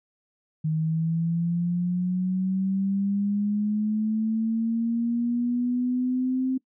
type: linear sweep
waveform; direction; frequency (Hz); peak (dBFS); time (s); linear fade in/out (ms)
sine; up; 155.56 to 261.6; -22; 0.64-6.58; 10
effects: noise-tail reverb RT60 0.1 s tail -22 dB re dry